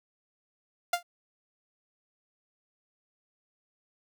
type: tone with exponential decay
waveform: sawtooth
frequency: 698.5 Hz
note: F5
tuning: in tune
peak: -17 dBFS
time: 0.93-1.03 s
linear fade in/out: 5 ms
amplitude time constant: 21 ms
effects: none